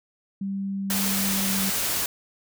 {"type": "tone with pitch glide", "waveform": "sine", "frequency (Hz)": [196, 194.42], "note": ["G3", "G3"], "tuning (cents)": [0, -14], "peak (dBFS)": -26, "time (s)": [0.41, 1.7], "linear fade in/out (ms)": 5, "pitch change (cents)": -14, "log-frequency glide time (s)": [0.7, 1.56]}
{"type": "noise", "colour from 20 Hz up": "white", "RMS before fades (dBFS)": -26, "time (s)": [0.9, 2.06], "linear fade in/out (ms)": 2}
{"effects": []}